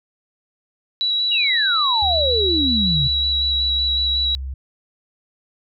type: tone with vibrato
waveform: sine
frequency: 3909 Hz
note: B7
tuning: 19 cents flat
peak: -17 dBFS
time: 1.01-4.35 s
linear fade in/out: 0 ms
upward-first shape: square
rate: 5.4 Hz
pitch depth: 11 cents each way
type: exponential sweep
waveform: sine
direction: down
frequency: 2926 to 127.6 Hz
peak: -19 dBFS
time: 1.31-3.08 s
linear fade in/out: 10 ms
type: tone with pitch glide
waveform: sine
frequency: 74.9 to 66.34 Hz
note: D2 to C2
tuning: +35 to +25 cents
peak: -25 dBFS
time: 2.02-4.54 s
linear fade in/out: 5 ms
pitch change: -210 cents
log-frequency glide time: 2.51-3.72 s
effects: none